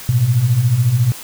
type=beating tone pair; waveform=sine; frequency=110 / 124 Hz; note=A2 / B2; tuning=0 / +7 cents; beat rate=14 Hz; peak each=-18 / -12 dBFS; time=0.09-1.12 s; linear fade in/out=0 ms; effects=white hiss -33 dBFS RMS until 1.23 s